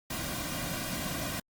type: noise with comb filter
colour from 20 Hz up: pink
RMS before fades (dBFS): -35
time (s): 0.1-1.4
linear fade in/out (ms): 5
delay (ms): 2.3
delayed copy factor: -0.75
effects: Opus 48 kbps